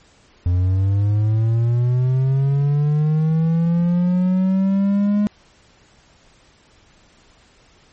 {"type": "linear sweep", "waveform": "triangle", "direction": "up", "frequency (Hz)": [87.31, 208.6], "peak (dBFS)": -12, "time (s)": [0.46, 5.27], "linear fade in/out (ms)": 0, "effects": ["pink hiss -53 dBFS RMS until 7.92 s", "MP3 32 kbps"]}